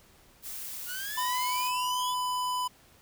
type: noise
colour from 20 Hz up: blue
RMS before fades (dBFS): -39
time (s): 0.42-1.72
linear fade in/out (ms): 50
type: exponential sweep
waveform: sawtooth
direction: up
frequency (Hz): 1414 to 3520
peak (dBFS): -33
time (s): 0.86-2.15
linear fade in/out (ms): 50
type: tone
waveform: square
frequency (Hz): 999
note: B5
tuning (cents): +20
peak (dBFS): -29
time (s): 1.17-2.68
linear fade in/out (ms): 10
effects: pink hiss -59 dBFS RMS until 3.01 s